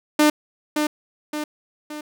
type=tone with echo; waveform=sawtooth; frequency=300.9 Hz; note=D4; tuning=42 cents sharp; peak=-9 dBFS; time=0.19-0.3 s; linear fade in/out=5 ms; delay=570 ms; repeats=3; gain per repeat=-6 dB; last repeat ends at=2.01 s; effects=none